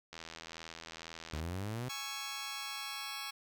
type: click train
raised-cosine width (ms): 0.2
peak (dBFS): -28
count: 105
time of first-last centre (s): 0.13-1.397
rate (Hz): 82.1
type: exponential sweep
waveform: sawtooth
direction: up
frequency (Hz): 73.42 to 130.81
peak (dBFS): -33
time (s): 1.33-1.89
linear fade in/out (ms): 5
type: chord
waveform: 10% pulse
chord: C# minor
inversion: second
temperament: just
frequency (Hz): 831.5 / 1108.7 / 1330.5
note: G#5 / C#6 / E6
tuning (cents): +2 / 0 / +16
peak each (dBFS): -37 / -34 / -38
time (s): 1.89-3.31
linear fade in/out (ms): 10
effects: none